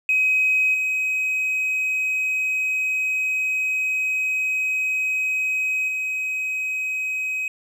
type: tone with level steps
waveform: triangle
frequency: 2531 Hz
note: D#7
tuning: 29 cents sharp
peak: -13 / -18 / -21 dBFS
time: 0.09-7.48 s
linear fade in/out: 2 ms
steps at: 0.74 / 5.88 s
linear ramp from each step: 5 ms
effects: tanh soft clip ceiling -13 dBFS